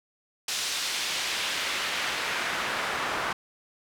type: noise with band-pass filter sweep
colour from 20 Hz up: pink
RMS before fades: -30 dBFS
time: 0.48-3.33 s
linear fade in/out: 5 ms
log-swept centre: 4900 to 1200 Hz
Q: 0.92
effects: none